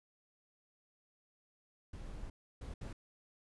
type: noise bursts at uneven times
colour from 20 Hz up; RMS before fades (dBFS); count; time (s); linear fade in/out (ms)
brown; -45; 3; 1.93-2.3 / 2.61-2.74 / 2.81-2.93; 5
effects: resampled to 24000 Hz